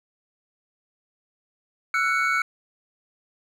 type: tone cluster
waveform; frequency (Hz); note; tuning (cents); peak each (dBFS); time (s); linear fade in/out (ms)
triangle; 1334 / 1473 / 2227; E6 / F#6 / C#7; +20 / -8 / +7; -23; 1.94-2.42; 2
effects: none